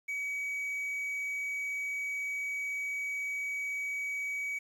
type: tone with quantisation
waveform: triangle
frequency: 2269 Hz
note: C#7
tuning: 40 cents sharp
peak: -31 dBFS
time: 0.08-4.59 s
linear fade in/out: 10 ms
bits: 10
effects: none